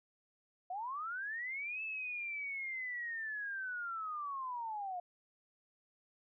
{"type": "linear two-way sweep", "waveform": "sine", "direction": "up then down", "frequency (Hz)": [698.5, 2637, 698.5], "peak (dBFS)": -38, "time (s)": [0.7, 5], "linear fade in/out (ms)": 5, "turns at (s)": 1.83, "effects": []}